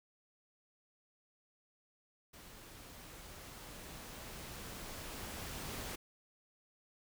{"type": "noise with level ramp", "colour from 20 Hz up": "pink", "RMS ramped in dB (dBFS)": [-55, -43], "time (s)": [2.33, 5.96], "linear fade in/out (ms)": 10, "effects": []}